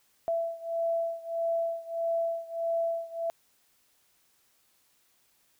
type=beating tone pair; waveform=sine; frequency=667 / 668.6 Hz; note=E5 / E5; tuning=+20 / +24 cents; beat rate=1.6 Hz; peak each=-30 / -32 dBFS; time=0.28-3.3 s; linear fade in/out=0 ms; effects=white hiss -68 dBFS RMS until 5.59 s